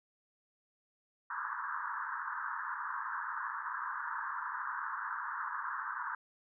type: band-pass noise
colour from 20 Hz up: pink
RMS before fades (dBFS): -39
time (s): 1.3-6.15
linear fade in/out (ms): 5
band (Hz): 930 to 1700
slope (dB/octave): 96
effects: none